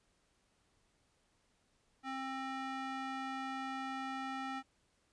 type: tone with band-pass filter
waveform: square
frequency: 265.7 Hz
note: C4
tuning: 27 cents sharp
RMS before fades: -41 dBFS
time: 2.03-4.63 s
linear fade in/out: 50 ms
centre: 1300 Hz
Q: 0.9
effects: pink hiss -75 dBFS RMS until 5.12 s + resampled to 22050 Hz